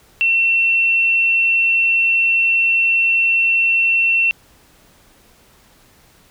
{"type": "tone with frequency modulation", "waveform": "sine", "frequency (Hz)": 2705, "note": "E7", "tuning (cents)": 44, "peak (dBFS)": -12, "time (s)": [0.21, 4.31], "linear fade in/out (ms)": 0, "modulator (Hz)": 47.1, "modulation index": 0.23, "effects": ["pink hiss -51 dBFS RMS until 6.3 s"]}